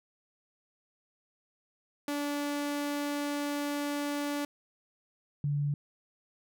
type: tone pair in turn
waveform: sawtooth / sine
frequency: 289.3 / 144.65 Hz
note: D4 / D3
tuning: -26 / -26 cents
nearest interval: octave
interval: 1200 cents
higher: first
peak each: -27 dBFS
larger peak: neither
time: 2.08-4.45 / 5.44-5.74 s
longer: first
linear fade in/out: 2 ms
effects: none